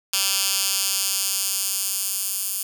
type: tone with high-pass filter sweep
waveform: 10% pulse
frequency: 195 Hz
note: G3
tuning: 9 cents flat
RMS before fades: -24 dBFS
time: 0.13-2.63 s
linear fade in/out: 5 ms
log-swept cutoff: 3900 to 9600 Hz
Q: 0.8
effects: none

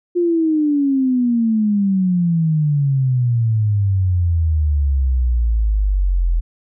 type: exponential sweep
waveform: sine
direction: down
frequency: 355.4 to 41.2 Hz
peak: -13 dBFS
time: 0.15-6.41 s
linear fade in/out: 20 ms
effects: none

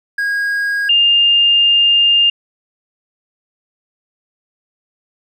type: tone pair in turn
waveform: triangle / sine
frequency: 1638 / 2810 Hz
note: G#6 / F7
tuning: -24 / +10 cents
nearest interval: major sixth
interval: 934 cents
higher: second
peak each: -13 / -8 dBFS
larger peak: second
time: 0.18-0.89 / 0.89-2.3 s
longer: second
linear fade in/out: 5 ms
effects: none

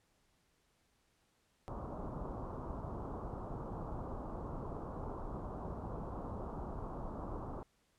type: low-pass noise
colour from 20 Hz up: pink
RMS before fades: -43 dBFS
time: 1.68-7.63 s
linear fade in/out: 0 ms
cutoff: 1200 Hz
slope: 48 dB/octave
effects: pink hiss -75 dBFS RMS until 7.98 s + low-pass 11000 Hz 12 dB/octave

